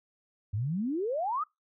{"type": "exponential sweep", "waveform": "sine", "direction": "up", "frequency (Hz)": [95, 1312], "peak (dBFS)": -28, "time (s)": [0.53, 1.44], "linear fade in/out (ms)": 10, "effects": ["noise-tail reverb RT60 0.2 s tail -26 dB re dry"]}